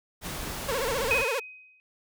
pink noise, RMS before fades -35 dBFS, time 0.21-1.25 s, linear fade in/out 50 ms
sawtooth tone with vibrato, 499.4 Hz, B4, 19 cents sharp, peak -23 dBFS, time 0.68-1.4 s, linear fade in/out 10 ms, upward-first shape sine, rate 15 Hz, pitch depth 210 cents each way
sine tone with exponential decay, 2516 Hz, D#7, 19 cents sharp, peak -20 dBFS, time 1.11-1.8 s, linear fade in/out 0 ms, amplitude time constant 150 ms
effects none

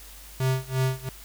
square tone with tremolo, 130.81 Hz, C3, in tune, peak -21 dBFS, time 0.4-1.09 s, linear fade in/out 2 ms, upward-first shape sine, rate 2.9 Hz, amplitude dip 95%, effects added 50 Hz sine -46 dBFS peak until 1.24 s + white hiss -47 dBFS RMS until 1.24 s

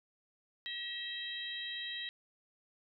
harmonic tone with a mistuned harmonic, 639 Hz, D#5, 46 cents sharp, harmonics 3 / 4 / 5 / 6, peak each -43 / -50 / -44 / -42 dBFS, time 0.66-2.09 s, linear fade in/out 0 ms, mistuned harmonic 4, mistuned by +51 cents, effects none

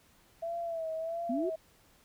sine tone with vibrato, 661 Hz, E5, 5 cents sharp, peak -33 dBFS, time 0.42-1.56 s, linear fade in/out 10 ms, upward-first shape sine, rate 1.5 Hz, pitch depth 58 cents each way
sine exponential sweep, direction up, 233.1 to 392 Hz, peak -30 dBFS, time 1.29-1.5 s, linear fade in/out 10 ms
effects pink hiss -64 dBFS RMS until 2.04 s

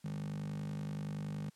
15% pulse tone with high-pass filter, 50.6 Hz, G#1, 44 cents flat, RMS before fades -40 dBFS, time 0.04-1.5 s, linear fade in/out 10 ms, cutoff 170 Hz, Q 9.9, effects white hiss -69 dBFS RMS until 1.55 s + low-pass 10000 Hz 12 dB/octave

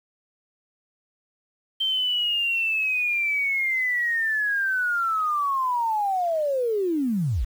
sine linear sweep, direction down, 3136 to 41.2 Hz, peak -21 dBFS, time 1.8-7.45 s, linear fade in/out 10 ms, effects 8-bit

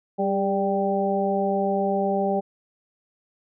harmonic tone with a mistuned harmonic, 196 Hz, G3, in tune, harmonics 1 / 2 / 3 / 4, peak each -26 / -26 / -26 / -26 dBFS, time 0.18-2.41 s, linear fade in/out 20 ms, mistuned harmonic 2, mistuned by +33 cents, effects none

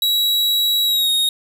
45% pulse tone with pitch glide, 3884 to 3737 Hz, B7 to A#7, -30 to +4 cents, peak -14 dBFS, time 0.02-1.29 s, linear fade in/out 2 ms, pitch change -66 cents, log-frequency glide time 0.85-1.1 s, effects none

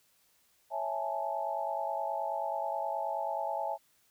sine chord, A major seventh, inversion first, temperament equal, 554.4 / 659.3 / 830.6 / 880 Hz, C#5 / E5 / G#5 / A5, 0 / 0 / 0 / 0 cents, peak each -40 / -36 / -36 / -37 dBFS, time 0.7-3.78 s, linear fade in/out 50 ms, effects white hiss -69 dBFS RMS until 4.1 s

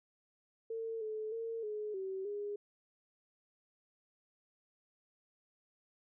sine tone with pitch steps, 451.8 / 433 / 455.5 / 423.2 / 382.2 / 410.7 Hz, A4 / A4 / A#4 / G#4 / G4 / G#4, +46 / -28 / -40 / +33 / -44 / -19 cents, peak -37 dBFS, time 0.7-2.56 s, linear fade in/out 5 ms, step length 310 ms, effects none

